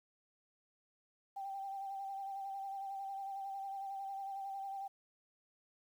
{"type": "tone with vibrato", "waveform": "sine", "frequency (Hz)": 784, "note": "G5", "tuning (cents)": 0, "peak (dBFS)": -40, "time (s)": [1.36, 4.88], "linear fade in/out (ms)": 10, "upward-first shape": "sine", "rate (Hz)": 11, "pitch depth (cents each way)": 24, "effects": ["11-bit"]}